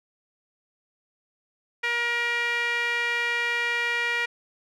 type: tone with band-pass filter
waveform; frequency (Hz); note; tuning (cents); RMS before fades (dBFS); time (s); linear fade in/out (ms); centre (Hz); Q
sawtooth; 474.6; A#4; +31; -26; 1.83-4.26; 10; 2100; 4.1
effects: none